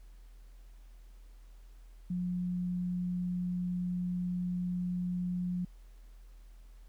sine tone, 179 Hz, F3, 43 cents sharp, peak -31 dBFS, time 2.1-5.65 s, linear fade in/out 5 ms, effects added 41 Hz sine -50 dBFS peak until 6.88 s + pink hiss -69 dBFS RMS until 6.88 s

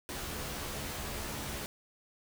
pink noise with comb filter, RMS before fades -39 dBFS, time 0.09-1.66 s, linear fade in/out 0 ms, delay 14 ms, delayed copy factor +0.55, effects none

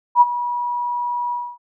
sine tone with ADSR envelope, 968 Hz, B5, 35 cents flat, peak -5 dBFS, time 0.15-1.58 s, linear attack 61 ms, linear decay 32 ms, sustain -15 dB, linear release 260 ms, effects none

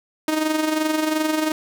sawtooth tone with amplitude modulation, 311.1 Hz, D#4, in tune, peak -13 dBFS, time 0.28-1.52 s, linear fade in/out 2 ms, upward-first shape sine, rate 22.8 Hz, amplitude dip 55%, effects none

